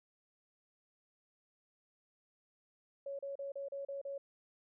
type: tone bursts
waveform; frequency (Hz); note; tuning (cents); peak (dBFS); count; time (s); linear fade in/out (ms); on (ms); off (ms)
sine; 556; C#5; +5; -39; 7; 3.06-4.18; 5; 130; 35
effects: none